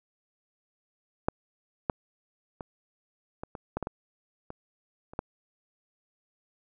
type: clicks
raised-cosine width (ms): 1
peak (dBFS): -10 / -11 / -23 / -22 / -24 / -16 / -18 / -19 / -25 / -30 / -15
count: 11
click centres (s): 1.285 / 1.898 / 2.608 / 3.435 / 3.552 / 3.77 / 3.827 / 3.871 / 4.504 / 5.135 / 5.191
effects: none